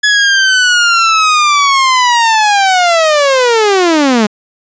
sawtooth linear sweep, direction down, 1700 to 202.4 Hz, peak -3 dBFS, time 0.03-4.27 s, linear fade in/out 10 ms, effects resampled to 16000 Hz

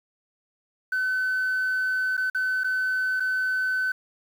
sine tone with dropouts, 1516 Hz, F#6, 42 cents sharp, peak -21 dBFS, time 0.92-3.92 s, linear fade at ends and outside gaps 5 ms, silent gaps 2.169-2.176 / 2.3-2.347 / 2.636-2.643 / 3.199-3.203 s, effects tanh soft clip ceiling -19 dBFS + 8-bit

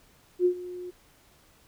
sine tone with ADSR envelope, 358.9 Hz, F4, 47 cents sharp, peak -17 dBFS, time 0.39-0.91 s, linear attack 62 ms, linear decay 86 ms, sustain -18 dB, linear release 16 ms, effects pink hiss -60 dBFS RMS until 1.67 s

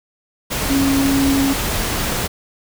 sine tone in noise, 274.1 Hz, C#4, 19 cents flat, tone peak -14 dBFS, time 0.69-1.54 s, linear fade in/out 20 ms, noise pink, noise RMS -21 dBFS, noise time 0.5-2.28 s, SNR +4 dB, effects none

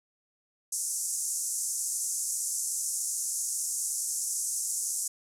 pink band-pass noise, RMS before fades -32 dBFS, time 0.72-5.08 s, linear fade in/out 5 ms, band 6100 to 11000 Hz, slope 48 dB/octave, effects none

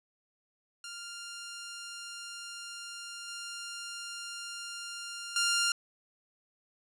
10% pulse tone with level steps, 1396.9 Hz, F6, in tune, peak -33 / -31 / -18 dBFS, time 0.84-5.72 s, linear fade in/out 2 ms, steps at 3.28 / 5.36 s, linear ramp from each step 2 ms, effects low-pass 11000 Hz 12 dB/octave

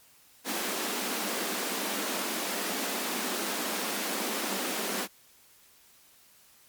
pink high-pass noise, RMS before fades -32 dBFS, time 0.44-5.08 s, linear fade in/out 50 ms, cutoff 190 Hz, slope 96 dB/octave, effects white hiss -59 dBFS RMS until 6.68 s + MP3 96 kbps

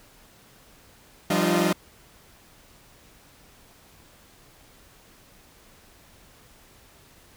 sawtooth tone cluster, 173.1 / 195.1 / 301.6 / 348.1 / 629 Hz, F3 / G3 / D4 / F4 / D#5, -15 / -8 / +46 / -6 / +19 cents, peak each -22 / -22 / -23 / -23 / -26 dBFS, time 1.3-1.73 s, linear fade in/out 5 ms, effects pink hiss -54 dBFS RMS until 7.36 s

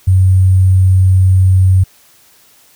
sine tone with sample-and-hold, 93.6 Hz, F#2, 20 cents sharp, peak -5 dBFS, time 0.07-1.84 s, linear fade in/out 10 ms, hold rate 8820 Hz, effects white hiss -47 dBFS RMS until 2.75 s

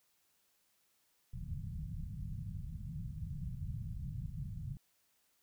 white low-pass noise, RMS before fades -42 dBFS, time 1.33-4.77 s, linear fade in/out 2 ms, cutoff 170 Hz, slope 48 dB/octave, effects white hiss -75 dBFS RMS until 5.42 s

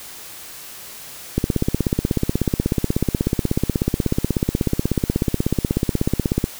click train, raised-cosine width 3 ms, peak -4 dBFS, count 84, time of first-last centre 1.38-6.441 s, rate 16.4 Hz, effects white hiss -37 dBFS RMS until 6.59 s

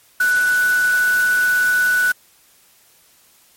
sine tone in noise, 1484 Hz, F#6, 5 cents sharp, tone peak -13 dBFS, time 0.2-2.12 s, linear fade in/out 5 ms, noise white, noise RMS -29 dBFS, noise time 0.2-2.12 s, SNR +13 dB, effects white hiss -53 dBFS RMS until 3.56 s + MP3 64 kbps

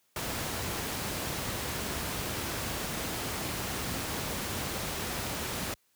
pink noise, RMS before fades -34 dBFS, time 0.16-5.74 s, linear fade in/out 2 ms, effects white hiss -71 dBFS RMS until 5.95 s + high-pass 60 Hz 12 dB/octave

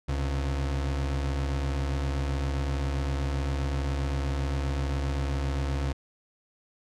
35% pulse tone pair together, 69.6 / 131.56 Hz, C#2 / C3, +8 / +10 cents, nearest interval major seventh, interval 1102 cents, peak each -25 / -36 dBFS, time 0.08-5.93 s, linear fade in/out 10 ms, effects low-pass 7000 Hz 12 dB/octave

